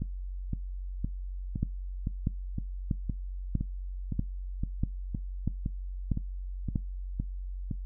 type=two click trains; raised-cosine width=5 ms; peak=-19 / -15 dBFS; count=16 / 9; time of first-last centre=0.02-7.712 / 1.63-6.758 s; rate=1.95 / 1.56 Hz; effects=noise-tail reverb RT60 0.2 s tail -21 dB re dry + added 46 Hz sine -34 dBFS peak until 7.85 s